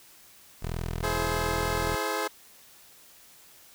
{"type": "tone", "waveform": "15% pulse", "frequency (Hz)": 41.59, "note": "E1", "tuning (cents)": 16, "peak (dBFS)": -24, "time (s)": [0.62, 1.96], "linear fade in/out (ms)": 10}
{"type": "chord", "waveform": "15% pulse", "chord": "E augmented", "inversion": "none", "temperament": "equal with one note detuned", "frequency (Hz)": [329.6, 423.3, 523.3], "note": ["E4", "G#4", "B#4"], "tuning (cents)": [0, 33, 0], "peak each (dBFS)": [-28, -24, -26], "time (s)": [1.03, 2.28], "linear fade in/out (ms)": 10}
{"effects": ["white hiss -54 dBFS RMS until 3.74 s"]}